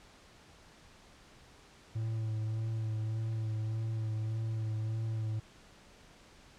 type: tone with vibrato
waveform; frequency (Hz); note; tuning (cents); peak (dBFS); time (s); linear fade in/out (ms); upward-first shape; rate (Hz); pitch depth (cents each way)
triangle; 110.4; A2; +6; -30; 1.95-5.4; 10; sine; 1.7; 24
effects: pink hiss -58 dBFS RMS until 6.58 s + low-pass 7000 Hz 12 dB/octave